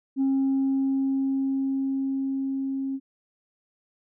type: tone with level ramp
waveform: sine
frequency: 270 Hz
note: C#4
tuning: 45 cents flat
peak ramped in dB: -18 to -26 dBFS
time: 0.16-3 s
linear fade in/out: 50 ms
effects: tanh soft clip ceiling -18 dBFS